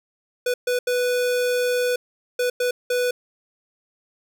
square tone bursts at uneven times, 493.9 Hz, B4, in tune, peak -20 dBFS, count 6, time 0.46-0.54 / 0.67-0.79 / 0.87-1.96 / 2.39-2.5 / 2.6-2.71 / 2.9-3.11 s, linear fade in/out 5 ms, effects none

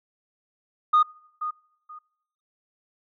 sine tone with echo, 1232 Hz, D#6, 17 cents flat, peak -13 dBFS, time 0.93-1.03 s, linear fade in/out 10 ms, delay 480 ms, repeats 2, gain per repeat -13 dB, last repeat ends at 1.99 s, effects noise-tail reverb RT60 0.8 s tail -26 dB re dry + tanh soft clip ceiling -12 dBFS

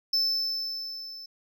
triangle tone with level ramp, 5274 Hz, E8, in tune, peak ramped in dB -20 to -39 dBFS, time 0.13-1.26 s, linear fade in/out 5 ms, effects none

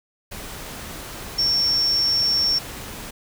sine tone in noise, 5470 Hz, F8, 37 cents flat, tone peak -17 dBFS, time 1.38-2.59 s, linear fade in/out 10 ms, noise pink, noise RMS -35 dBFS, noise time 0.31-3.11 s, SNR +15 dB, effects none

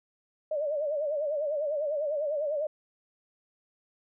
sine tone with vibrato, 595 Hz, D5, 22 cents sharp, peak -27 dBFS, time 0.51-2.67 s, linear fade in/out 5 ms, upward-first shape sine, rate 10 Hz, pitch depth 100 cents each way, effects none

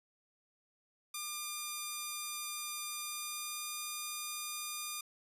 5% pulse tone with pitch glide, 1201 to 1208 Hz, D6 to D6, +38 to +48 cents, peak -27 dBFS, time 1.14-5.01 s, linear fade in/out 5 ms, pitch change +10 cents, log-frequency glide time 2.95-3.69 s, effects resampled to 32000 Hz

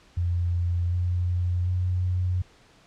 sine tone with pitch steps, 87.1 / 88.83 / 90.59 Hz, F2 / F2 / F#2, -4 / +30 / -36 cents, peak -22 dBFS, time 0.17-2.42 s, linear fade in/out 5 ms, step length 750 ms, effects pink hiss -56 dBFS RMS until 2.86 s + low-pass 6000 Hz 12 dB/octave

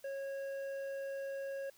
sine tone with hard clipping, 548 Hz, C#5, 20 cents flat, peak -40 dBFS, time 0.04-1.7 s, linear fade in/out 5 ms, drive 7 dB, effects white hiss -65 dBFS RMS until 1.77 s

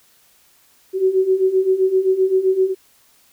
sine beating tone pair, 372.8 / 380.5 Hz, F#4 / F#4, +13 / +48 cents, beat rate 7.7 Hz, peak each -19 / -15 dBFS, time 0.93-2.75 s, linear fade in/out 50 ms, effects white hiss -55 dBFS RMS until 3.32 s

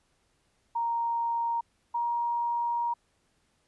sine tone pair in turn, 932.3 / 944.8 Hz, A#5 / A#5, 0 / +23 cents, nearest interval unison, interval 23 cents, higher second, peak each -26 dBFS, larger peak neither, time 0.75-1.61 / 1.94-2.94 s, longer second, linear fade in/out 10 ms, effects pink hiss -71 dBFS RMS until 3.67 s + resampled to 24000 Hz

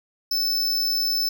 square tone, 5270 Hz, E8, 1 cent flat, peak -21 dBFS, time 0.31-1.29 s, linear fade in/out 5 ms, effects none

